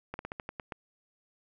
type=slowing click train; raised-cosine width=0.5 ms; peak=-22 dBFS; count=8; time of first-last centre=0.14-0.722 s; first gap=51 ms; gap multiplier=1.16; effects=none